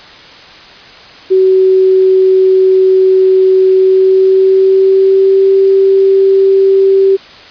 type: tone with pitch glide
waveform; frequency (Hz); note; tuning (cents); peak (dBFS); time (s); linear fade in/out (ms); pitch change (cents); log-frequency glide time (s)
sine; 377.3 to 387.5; F#4 to G4; +34 to -20; -4; 1.3-7.17; 20; +46; 3.73-5.51
effects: white hiss -34 dBFS RMS until 7.5 s + resampled to 11025 Hz